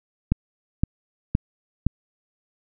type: click train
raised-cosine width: 5 ms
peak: -6 dBFS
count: 4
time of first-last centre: 0.32-1.866 s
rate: 1.94 Hz
effects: none